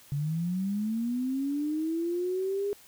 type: linear sweep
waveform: sine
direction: up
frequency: 138.59 to 410 Hz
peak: -27 dBFS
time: 0.12-2.73 s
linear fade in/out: 0 ms
effects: white hiss -55 dBFS RMS until 2.87 s